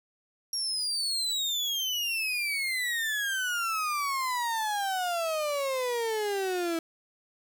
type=exponential sweep; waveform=35% pulse; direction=down; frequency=5630 to 325.8 Hz; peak=-26 dBFS; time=0.53-6.79 s; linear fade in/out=2 ms; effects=none